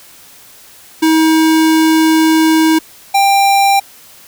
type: tone pair in turn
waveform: square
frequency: 318.7 / 791.6 Hz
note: D#4 / G5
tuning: +42 / +17 cents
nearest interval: octave + major third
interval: 1575 cents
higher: second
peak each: -8 dBFS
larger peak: neither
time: 1.02-2.79 / 3.14-3.8 s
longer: first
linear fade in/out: 10 ms
effects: white hiss -40 dBFS RMS until 4.27 s